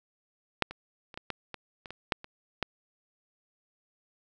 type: clicks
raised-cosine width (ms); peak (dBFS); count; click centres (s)
0.3; -7 / -24 / -30 / -21 / -16 / -22 / -26 / -24 / -9 / -27 / -12; 11; 0.623 / 0.71 / 1.142 / 1.175 / 1.303 / 1.543 / 1.858 / 1.906 / 2.122 / 2.244 / 2.627
effects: none